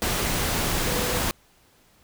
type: tone in noise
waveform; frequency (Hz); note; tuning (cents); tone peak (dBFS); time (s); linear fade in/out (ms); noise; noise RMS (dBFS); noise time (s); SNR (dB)
sine; 493.9; B4; 0; -31; 0.87-1.18; 0; pink; -25; 0.02-1.31; -9
effects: pink hiss -59 dBFS RMS until 2.03 s